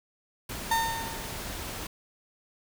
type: noise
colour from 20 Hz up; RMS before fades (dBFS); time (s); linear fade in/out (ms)
pink; -37; 0.49-1.87; 5
type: tone with exponential decay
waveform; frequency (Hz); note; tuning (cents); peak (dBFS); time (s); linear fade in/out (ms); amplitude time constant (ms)
35% pulse; 910; A#5; -42; -20; 0.71-1.59; 5; 190
effects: none